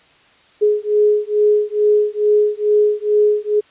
sine beating tone pair, 418.4 / 420.7 Hz, G#4 / G#4, +13 / +22 cents, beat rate 2.3 Hz, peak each -15 dBFS, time 0.61-3.61 s, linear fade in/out 20 ms, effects white hiss -51 dBFS RMS until 3.7 s + resampled to 8000 Hz

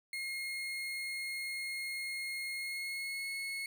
35% pulse tone with pitch glide, 2146 to 2184 Hz, C7 to C#7, +43 to -26 cents, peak -35 dBFS, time 0.13-3.66 s, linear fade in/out 2 ms, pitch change +31 cents, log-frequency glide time 2.53-3.3 s, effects none

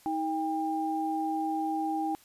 sine tone pair together, 317.3 / 798.6 Hz, D#4 / G5, +34 / +32 cents, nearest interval octave + major third, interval 1598 cents, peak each -31 / -30 dBFS, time 0.06-2.15 s, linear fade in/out 0 ms, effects white hiss -59 dBFS RMS until 2.24 s + resampled to 32000 Hz

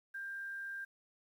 sine tone with quantisation, 1591 Hz, G6, 25 cents sharp, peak -40 dBFS, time 0.14-0.85 s, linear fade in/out 10 ms, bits 11, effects none

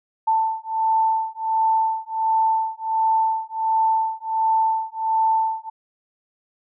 sine beating tone pair, 887 / 888.4 Hz, A5 / A5, +14 / +16 cents, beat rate 1.4 Hz, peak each -21 / -21 dBFS, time 0.27-5.7 s, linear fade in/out 10 ms, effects none

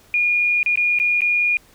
sine tone with dropouts, 2433 Hz, D#7, 39 cents flat, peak -15 dBFS, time 0.14-1.57 s, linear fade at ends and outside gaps 1 ms, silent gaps 0.63-0.661 / 0.757-0.774 / 0.988-0.999 / 1.207-1.218 s, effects pink hiss -52 dBFS RMS until 1.74 s

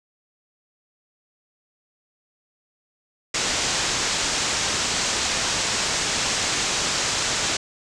white low-pass noise, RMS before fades -24 dBFS, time 3.34-7.57 s, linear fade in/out 5 ms, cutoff 7700 Hz, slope 48 dB/octave, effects none

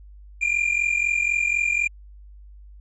triangle tone pair together, 2380 / 2424 Hz, D7 / D#7, +22 / -46 cents, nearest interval unison, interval 32 cents, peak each -21 dBFS, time 0.41-1.88 s, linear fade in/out 10 ms, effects added 50 Hz sine -42 dBFS peak until 2.8 s + resampled to 22050 Hz

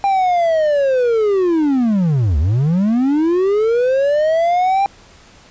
triangle linear two-way sweep, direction down then up, 801 to 68.1 to 801 Hz, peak -10 dBFS, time 0.04-4.86 s, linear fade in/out 0 ms, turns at 2.38 s, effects pink hiss -45 dBFS RMS until 5.5 s + resampled to 16000 Hz

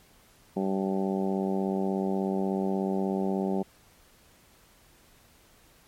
harmonic tone, 96.5 Hz, G2, 27 cents flat, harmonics 2 / 3 / 4 / 5 / 6 / 7 / 8 / 9, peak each -28 / -35 / -31 / -39 / -38 / -40 / -38 / -43 dBFS, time 0.56-3.63 s, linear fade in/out 10 ms, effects pink hiss -59 dBFS RMS until 5.87 s + MP3 64 kbps

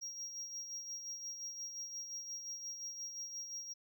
triangle tone with tremolo, 5630 Hz, F8, 13 cents sharp, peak -39 dBFS, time 0.01-3.74 s, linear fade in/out 20 ms, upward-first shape sine, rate 5.7 Hz, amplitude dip 50%, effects none

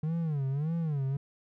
triangle tone with vibrato, 150 Hz, D3, 37 cents sharp, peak -26 dBFS, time 0.03-1.17 s, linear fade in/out 5 ms, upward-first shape sine, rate 1.7 Hz, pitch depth 200 cents each way, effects none

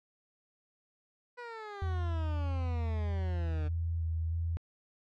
15% pulse exponential sweep, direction down, 493.9 to 148.4 Hz, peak -35 dBFS, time 1.37-3.69 s, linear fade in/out 20 ms
sine tone with vibrato, 82.5 Hz, E2, 2 cents sharp, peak -30 dBFS, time 1.82-4.57 s, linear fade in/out 0 ms, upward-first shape square, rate 1.6 Hz, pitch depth 20 cents each way
effects low-pass 3000 Hz 12 dB/octave

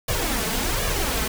pink noise with flanger, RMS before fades -24 dBFS, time 0.08-1.28 s, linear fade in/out 5 ms, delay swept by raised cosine 1.7 to 4.6 ms, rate 1.3 Hz, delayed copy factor +0.7, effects none

